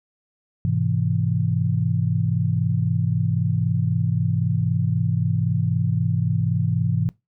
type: chord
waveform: sine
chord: Ab augmented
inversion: none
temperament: equal with one note detuned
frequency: 103.83 / 127.68 / 164.81 Hz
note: Ab2 / C3 / E3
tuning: 0 / -42 / 0 cents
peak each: -23 dBFS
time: 0.65-7.09 s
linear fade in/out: 0 ms
effects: noise-tail reverb RT60 0.2 s tail -21 dB re dry